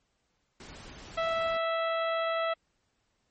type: noise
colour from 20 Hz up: pink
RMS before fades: -47 dBFS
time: 0.6-1.57 s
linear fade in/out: 2 ms
type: harmonic tone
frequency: 658 Hz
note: E5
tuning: 3 cents flat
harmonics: 1 / 2 / 3 / 4 / 5 / 6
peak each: -29 / -32 / -38 / -42 / -42 / -47 dBFS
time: 1.17-2.54 s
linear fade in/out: 10 ms
effects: pink hiss -75 dBFS RMS until 3.3 s + MP3 32 kbps